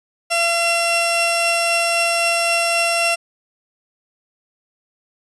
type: tone pair together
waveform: sawtooth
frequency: 679.8 / 2723 Hz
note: F5 / F7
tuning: -47 / -44 cents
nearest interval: 2 octaves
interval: 2403 cents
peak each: -15 dBFS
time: 0.3-3.16 s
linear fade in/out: 20 ms
effects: resampled to 24000 Hz